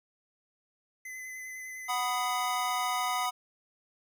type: tone with vibrato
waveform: square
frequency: 2031 Hz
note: B6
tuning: 48 cents sharp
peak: -40 dBFS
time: 1.05-3.26 s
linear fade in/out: 5 ms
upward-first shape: sine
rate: 9.9 Hz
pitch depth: 17 cents each way
type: chord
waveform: square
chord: B major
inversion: second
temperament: equal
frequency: 740 / 987.8 / 1244.5 Hz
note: F#5 / B5 / D#6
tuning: 0 / 0 / 0 cents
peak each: -34 dBFS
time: 1.88-3.31 s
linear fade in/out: 20 ms
effects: none